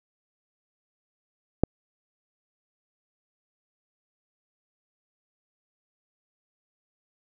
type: click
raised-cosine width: 2 ms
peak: -5 dBFS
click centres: 1.636 s
effects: none